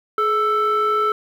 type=tone pair together; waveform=sine; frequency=423.9 / 1323.1 Hz; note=G#4 / E6; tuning=+35 / +6 cents; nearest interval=octave + minor sixth; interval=1971 cents; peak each=-19 / -15 dBFS; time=0.18-1.12 s; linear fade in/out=2 ms; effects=tanh soft clip ceiling -13 dBFS + 8-bit